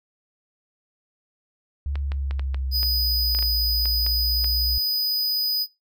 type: linear two-way sweep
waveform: sine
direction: down then up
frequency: 71 to 59.8 to 63.4 Hz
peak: -24 dBFS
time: 1.86-4.78 s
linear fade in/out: 0 ms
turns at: 3.6 s
type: clicks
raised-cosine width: 0.3 ms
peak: -19 dBFS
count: 12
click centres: 1.956 / 2.119 / 2.31 / 2.395 / 2.545 / 2.831 / 3.349 / 3.389 / 3.426 / 3.856 / 4.065 / 4.444 s
type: tone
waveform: square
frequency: 4978 Hz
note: D#8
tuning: in tune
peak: -21 dBFS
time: 2.71-5.67 s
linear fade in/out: 50 ms
effects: noise-tail reverb RT60 0.2 s tail -20 dB re dry